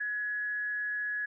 sine tone with amplitude modulation, 1686 Hz, G#6, 26 cents sharp, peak -29 dBFS, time 0-1.26 s, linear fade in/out 10 ms, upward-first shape sine, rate 214 Hz, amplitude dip 35%, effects none

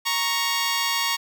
10% pulse tone pair together, 934 / 1108.7 Hz, A#5 / C#6, +3 / 0 cents, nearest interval minor third, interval 297 cents, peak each -16 dBFS, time 0.05-1.17 s, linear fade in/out 20 ms, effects none

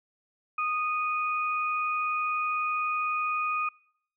sine tone pair together, 1238 / 2478 Hz, D#6 / D#7, -9 / -8 cents, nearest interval octave, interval 1201 cents, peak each -27 / -32 dBFS, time 0.58-3.69 s, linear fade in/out 5 ms, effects noise-tail reverb RT60 0.7 s tail -26 dB re dry

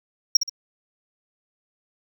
triangle tone with echo, 5588 Hz, F8, in tune, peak -9 dBFS, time 0.35-0.37 s, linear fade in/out 5 ms, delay 63 ms, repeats 2, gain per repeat -9 dB, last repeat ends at 0.496 s, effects none

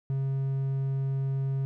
triangle tone, 135.4 Hz, C#3, 40 cents flat, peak -24 dBFS, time 0.1-1.65 s, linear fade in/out 0 ms, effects none

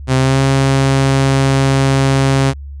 sawtooth tone with pitch glide, 130.81 to 135.42 Hz, C3 to C#3, 0 to -40 cents, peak -6 dBFS, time 0.07-2.54 s, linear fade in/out 50 ms, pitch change +60 cents, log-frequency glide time 0.17-0.4 s, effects added 70 Hz sine -26 dBFS peak until 2.8 s + resampled to 22050 Hz

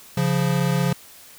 square tone pair together, 138.76 / 174.61 Hz, C#3 / F3, +2 / 0 cents, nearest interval major third, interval 398 cents, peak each -22 dBFS, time 0.17-0.93 s, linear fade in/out 5 ms, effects white hiss -46 dBFS RMS until 1.38 s

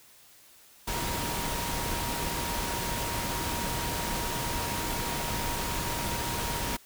sine tone in noise, 943 Hz, A#5, 20 cents sharp, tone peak -37 dBFS, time 0.87-6.77 s, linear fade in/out 10 ms, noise pink, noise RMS -32 dBFS, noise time 0.87-6.77 s, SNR -8 dB, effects white hiss -56 dBFS RMS until 6.85 s

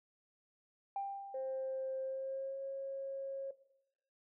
sine tone with exponential decay, 792 Hz, G5, 18 cents sharp, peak -34 dBFS, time 0.96-2.25 s, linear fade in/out 2 ms, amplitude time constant 280 ms
sine tone with pitch glide, 528 to 543.5 Hz, C5 to C#5, +16 to -34 cents, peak -37 dBFS, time 1.34-3.51 s, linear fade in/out 5 ms, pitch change +50 cents, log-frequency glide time 2.01-2.62 s
effects noise-tail reverb RT60 0.8 s tail -17 dB re dry + tanh soft clip ceiling -30 dBFS

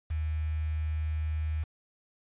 sine tone with quantisation, 77.78 Hz, D#2, in tune, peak -28 dBFS, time 0.1-1.64 s, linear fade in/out 10 ms, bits 8, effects resampled to 8000 Hz

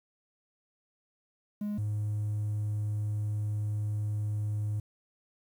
triangle tone pair in turn, 207.7 / 105.15 Hz, G#3 / G#2, 0 / +22 cents, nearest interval octave, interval 1178 cents, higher first, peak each -28 / -26 dBFS, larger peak second, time 1.61-1.78 / 1.78-4.8 s, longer second, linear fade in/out 5 ms, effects tanh soft clip ceiling -24 dBFS + 10-bit

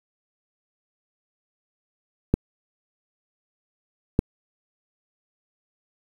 clicks, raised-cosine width 3 ms, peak -4 dBFS, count 2, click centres 2.34 / 4.191 s, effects 7-bit

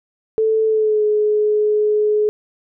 sine tone with pitch glide, 440 to 422.8 Hz, A4 to G#4, 0 to +31 cents, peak -13 dBFS, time 0.38-2.29 s, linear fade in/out 0 ms, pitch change -69 cents, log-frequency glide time 0.66-1.04 s, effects none

